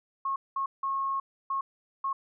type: tone bursts at uneven times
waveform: sine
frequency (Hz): 1088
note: C#6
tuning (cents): -33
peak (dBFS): -27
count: 5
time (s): 0.25-0.36 / 0.56-0.66 / 0.83-1.2 / 1.5-1.61 / 2.04-2.13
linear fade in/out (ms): 5
effects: none